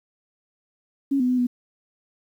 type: tone with pitch steps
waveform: sine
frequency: 276.1 / 250 / 251.8 / 245.9 Hz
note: C#4 / B3 / B3 / B3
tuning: -7 / +21 / +34 / -7 cents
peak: -18 dBFS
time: 1.11-1.47 s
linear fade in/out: 10 ms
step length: 90 ms
effects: 9-bit